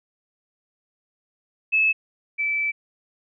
sine tone pair in turn, 2600 / 2316 Hz, E7 / D7, -24 / -25 cents, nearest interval major second, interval 201 cents, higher first, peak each -16 / -21 dBFS, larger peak first, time 1.72-1.93 / 2.38-2.72 s, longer second, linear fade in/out 20 ms, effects none

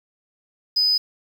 sine tone, 5000 Hz, D#8, 8 cents sharp, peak -15 dBFS, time 0.76-0.98 s, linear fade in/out 10 ms, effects tanh soft clip ceiling -11 dBFS + 7-bit

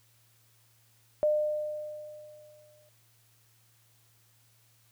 sine tone with exponential decay, 604 Hz, D5, 48 cents sharp, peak -21 dBFS, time 1.23-2.89 s, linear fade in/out 0 ms, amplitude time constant 360 ms, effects added 114 Hz sine -66 dBFS peak until 4.91 s + white hiss -66 dBFS RMS until 4.91 s

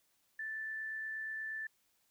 sine tone with amplitude modulation, 1760 Hz, A6, in tune, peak -37 dBFS, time 0.39-1.67 s, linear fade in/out 5 ms, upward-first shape sine, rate 68.4 Hz, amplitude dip 25%, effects white hiss -75 dBFS RMS until 2.1 s

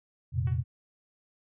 sine chord, F suspended fourth, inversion none, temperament equal, 87.31 / 116.54 / 130.81 Hz, F2 / Bb2 / C3, 0 / 0 / 0 cents, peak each -30 dBFS, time 0.32-0.64 s, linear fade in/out 50 ms
10% pulse tone with exponential decay, 373.9 Hz, F#4, 18 cents sharp, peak -35 dBFS, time 0.47-0.64 s, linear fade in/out 1 ms, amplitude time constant 36 ms
effects resampled to 8000 Hz

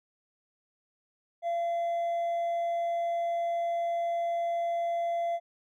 sine tone with hard clipping, 683 Hz, F5, 39 cents flat, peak -28 dBFS, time 1.42-5.4 s, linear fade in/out 50 ms, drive 2 dB, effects none

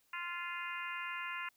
harmonic tone with a mistuned harmonic, 347.7 Hz, F4, 8 cents flat, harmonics 3 / 4 / 5 / 6 / 7 / 8, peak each -44 / -45 / -46 / -45 / -47 / -48 dBFS, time 0.13-1.49 s, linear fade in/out 5 ms, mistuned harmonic 7, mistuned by +31 cents, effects white hiss -73 dBFS RMS until 1.56 s

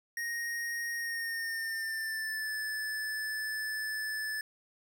square tone with pitch glide, 1868 to 1742.9 Hz, A#6 to A6, +3 to -17 cents, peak -34 dBFS, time 0.17-4.41 s, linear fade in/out 2 ms, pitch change -120 cents, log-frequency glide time 0.95-2.52 s, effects none

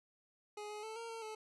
25% pulse tone with pitch steps, 418.1 / 421.1 / 440.1 / 461 / 454 / 434.2 Hz, G#4 / G#4 / A4 / A#4 / A#4 / A4, +12 / +24 / 0 / -19 / -46 / -23 cents, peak -40 dBFS, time 0.57-1.35 s, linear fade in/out 5 ms, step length 130 ms, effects resampled to 24000 Hz

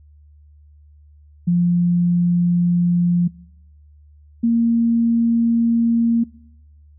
sine tone pair in turn, 174.61 / 231.9 Hz, F3 / A#3, 0 / -9 cents, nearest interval perfect fourth, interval 491 cents, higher second, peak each -13 dBFS, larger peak neither, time 1.47-3.28 / 4.43-6.24 s, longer neither, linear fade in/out 10 ms, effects noise-tail reverb RT60 0.9 s tail -24 dB re dry + added 74 Hz sine -45 dBFS peak until 6.98 s

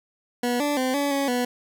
20% pulse tone with pitch steps, 243.3 / 291.4 / 257.7 / 284.4 / 278.2 / 246.1 Hz, B3 / D4 / C4 / C#4 / C#4 / B3, -26 / -13 / -26 / +45 / +6 / -6 cents, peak -17 dBFS, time 0.43-1.45 s, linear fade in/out 5 ms, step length 170 ms, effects none

